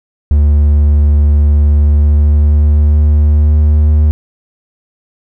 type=tone with pitch glide; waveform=triangle; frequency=73.42 to 75.66 Hz; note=D2 to D#2; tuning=0 to -48 cents; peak=-3 dBFS; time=0.31-4.11 s; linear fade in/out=0 ms; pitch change=+52 cents; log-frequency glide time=1.78-3.9 s; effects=none